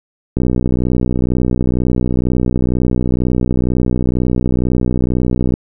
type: click train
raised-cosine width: 3 ms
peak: -3 dBFS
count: 322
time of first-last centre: 0.37-5.539 s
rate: 62.1 Hz
effects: none